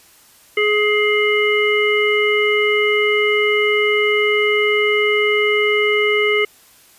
harmonic tone, 420 Hz, G#4, 19 cents sharp, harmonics 1 / 3 / 5 / 7, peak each -16 / -25 / -17 / -24 dBFS, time 0.57-6.45 s, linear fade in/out 5 ms, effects white hiss -49 dBFS RMS until 6.98 s + resampled to 32000 Hz

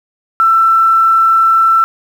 sine tone with quantisation, 1336 Hz, E6, 23 cents sharp, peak -6 dBFS, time 0.4-1.84 s, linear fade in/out 0 ms, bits 6, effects none

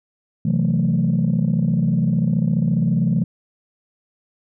sine chord, F# half-diminished seventh, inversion second, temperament equal, 130.81 / 164.81 / 185 / 220 Hz, C3 / E3 / F#3 / A3, 0 / 0 / 0 / 0 cents, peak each -21 / -18 / -21 / -21 dBFS, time 0.45-3.24 s, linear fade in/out 5 ms, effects tanh soft clip ceiling -10 dBFS

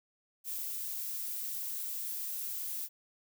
violet noise, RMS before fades -38 dBFS, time 0.44-2.89 s, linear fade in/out 50 ms, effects none

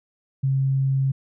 sine tone, 134.9 Hz, C#3, 47 cents flat, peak -18 dBFS, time 0.43-1.12 s, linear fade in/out 10 ms, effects none

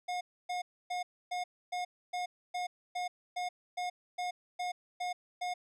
square tone bursts, 719 Hz, F#5, 50 cents flat, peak -34 dBFS, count 14, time 0.08-5.54 s, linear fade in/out 10 ms, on 130 ms, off 280 ms, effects low-pass 7000 Hz 12 dB/octave

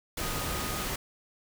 sine tone in noise, 1244.5 Hz, D#6, in tune, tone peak -40 dBFS, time 0.21-0.85 s, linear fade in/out 5 ms, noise pink, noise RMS -33 dBFS, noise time 0.17-0.96 s, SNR -10 dB, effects none

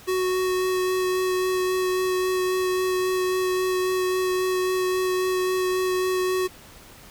square tone with vibrato, 370 Hz, F#4, in tune, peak -22 dBFS, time 0.07-6.48 s, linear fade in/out 20 ms, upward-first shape sine, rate 3.7 Hz, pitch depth 10 cents each way, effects pink hiss -47 dBFS RMS until 7.1 s

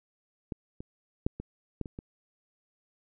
clicks, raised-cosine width 3 ms, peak -21 / -27 / -13 / -24 / -19 / -27 / -26 dBFS, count 7, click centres 0.522 / 0.805 / 1.265 / 1.4 / 1.813 / 1.858 / 1.989 s, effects none

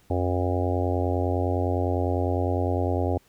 harmonic tone, 89.9 Hz, F#2, 49 cents flat, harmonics 1 / 3 / 4 / 5 / 6 / 7 / 8 / 9, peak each -25 / -30 / -31 / -32 / -33 / -33 / -34 / -35 dBFS, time 0.1-3.18 s, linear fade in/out 5 ms, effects pink hiss -61 dBFS RMS until 3.28 s

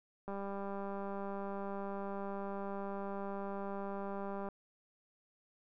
click train, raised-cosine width 1 ms, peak -29 dBFS, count 834, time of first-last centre 0.28-4.487 s, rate 198 Hz, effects none

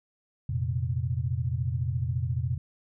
sine chord, F suspended fourth, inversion none, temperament equal, 87.31 / 116.54 / 130.81 Hz, F2 / Bb2 / C3, 0 / 0 / 0 cents, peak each -31 / -30 / -30 dBFS, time 0.49-2.58 s, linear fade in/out 5 ms, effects none

